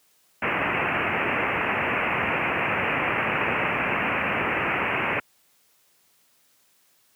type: low-pass noise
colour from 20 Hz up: white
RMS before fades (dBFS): -25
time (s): 0.42-5.2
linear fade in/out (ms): 5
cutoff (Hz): 2700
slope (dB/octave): 96
effects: white hiss -63 dBFS RMS until 7.15 s + high-pass 100 Hz 12 dB/octave